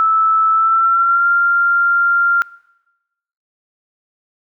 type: tone with pitch glide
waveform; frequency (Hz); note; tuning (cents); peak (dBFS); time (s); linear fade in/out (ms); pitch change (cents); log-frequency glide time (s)
sine; 1312 to 1390; E6 to F6; -9 to -9; -10; 0-2.42; 0; +100; 0.52-1.27
effects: noise-tail reverb RT60 1.0 s tail -22 dB re dry